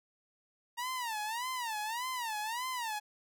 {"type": "tone with vibrato", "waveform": "sawtooth", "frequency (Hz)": 932.3, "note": "A#5", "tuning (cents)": 0, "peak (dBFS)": -31, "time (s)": [0.77, 3], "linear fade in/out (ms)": 20, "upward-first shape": "sine", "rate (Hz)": 1.7, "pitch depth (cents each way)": 180, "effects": []}